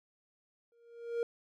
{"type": "tone with exponential growth", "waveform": "triangle", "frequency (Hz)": 468.6, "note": "A#4", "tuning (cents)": 9, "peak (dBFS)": -26, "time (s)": [0.72, 1.23], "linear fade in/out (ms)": 1, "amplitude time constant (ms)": 110, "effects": []}